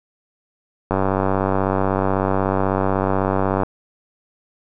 click train, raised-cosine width 1 ms, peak -5 dBFS, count 263, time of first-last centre 0.91-3.633 s, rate 96.2 Hz, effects none

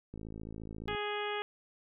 click train, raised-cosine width 3 ms, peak -31 dBFS, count 45, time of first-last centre 0.14-0.949 s, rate 54.4 Hz
harmonic tone, 415.3 Hz, G#4, in tune, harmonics 1 / 2 / 3 / 4 / 5 / 6 / 7 / 8, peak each -37 / -40 / -42 / -43 / -44 / -45 / -45 / -46 dBFS, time 0.88-1.42 s, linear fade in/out 0 ms
effects none

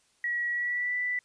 sine tone with pitch glide, 1920 to 1978.5 Hz, B6 to B6, -49 to +3 cents, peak -27 dBFS, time 0.24-1.19 s, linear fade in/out 2 ms, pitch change +52 cents, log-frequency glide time 0.5-0.96 s, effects white hiss -67 dBFS RMS until 1.24 s + resampled to 22050 Hz

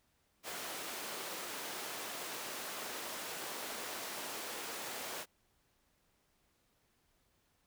pink high-pass noise, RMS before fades -43 dBFS, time 0.43-5.26 s, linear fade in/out 50 ms, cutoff 400 Hz, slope 12 dB/octave, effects pink hiss -75 dBFS RMS until 7.66 s

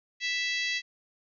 harmonic tone, 659.3 Hz, E5, in tune, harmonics 3 / 4 / 5 / 6 / 7 / 8 / 9 / 10, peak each -31 / -34 / -36 / -37 / -38 / -45 / -45 / -47 dBFS, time 0.2-0.82 s, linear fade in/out 50 ms, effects none

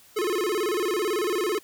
square tone with vibrato, 390.3 Hz, G4, 8 cents flat, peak -24 dBFS, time 0.16-1.59 s, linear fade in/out 10 ms, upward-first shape square, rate 18 Hz, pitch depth 170 cents each way, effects white hiss -54 dBFS RMS until 1.63 s

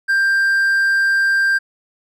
triangle tone, 1585 Hz, G6, 19 cents sharp, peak -11 dBFS, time 0.08-1.59 s, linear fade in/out 20 ms, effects none

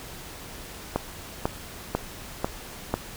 click train, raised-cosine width 1 ms, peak -9 dBFS, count 5, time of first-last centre 0.96-2.94 s, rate 2.02 Hz, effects pink hiss -41 dBFS RMS until 3.16 s

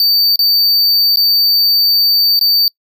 square tone with dropouts, 4597 Hz, D8, 38 cents flat, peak -9 dBFS, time 0-2.68 s, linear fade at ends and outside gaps 1 ms, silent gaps 0.359-0.391 / 1.159-1.171 / 2.392-2.411 s, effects noise-tail reverb RT60 0.1 s tail -26 dB re dry

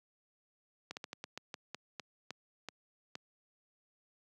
slowing click train, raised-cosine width 0.2 ms, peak -24 dBFS, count 12, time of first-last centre 0.91-3.154 s, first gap 59 ms, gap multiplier 1.23, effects high-pass 150 Hz 12 dB/octave

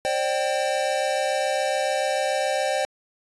square tone cluster, 534 / 601 / 775 Hz, C5 / D5 / G5, +35 / +40 / -20 cents, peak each -27 dBFS, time 0.05-2.85 s, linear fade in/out 0 ms, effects resampled to 24000 Hz

